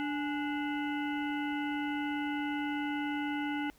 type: harmonic tone with a mistuned harmonic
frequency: 293.7 Hz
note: D4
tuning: in tune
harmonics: 1 / 3 / 5 / 7 / 9 / 10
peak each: -33 / -39 / -41 / -43 / -49 / -48 dBFS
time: 0-3.7 s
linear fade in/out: 0 ms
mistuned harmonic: 3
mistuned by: -86 cents
effects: added 50 Hz sine -64 dBFS peak until 3.78 s + pink hiss -64 dBFS RMS until 3.78 s